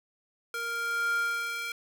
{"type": "tone with high-pass filter sweep", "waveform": "square", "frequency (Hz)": 466.2, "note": "A#4", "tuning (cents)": 0, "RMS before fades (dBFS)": -31, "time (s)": [0.54, 1.72], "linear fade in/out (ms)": 2, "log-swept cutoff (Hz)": [1000, 1900], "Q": 4.9, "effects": []}